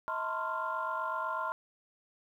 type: tone cluster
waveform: sine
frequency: 638 / 905 / 1026 / 1074 / 1390 Hz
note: D#5 / A5 / C6 / C6 / F6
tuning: +43 / +48 / -34 / +45 / -9 cents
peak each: -40 / -39 / -36 / -39 / -37 dBFS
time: 0.08-1.52 s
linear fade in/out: 0 ms
effects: tanh soft clip ceiling -22 dBFS + 11-bit

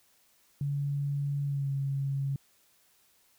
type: tone with pitch glide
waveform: sine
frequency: 142.1 to 137.9 Hz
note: C#3 to C#3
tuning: +43 to -9 cents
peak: -28 dBFS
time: 0.61-2.36 s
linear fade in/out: 2 ms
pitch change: -52 cents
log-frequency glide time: 1.45-1.7 s
effects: white hiss -66 dBFS RMS until 3.38 s

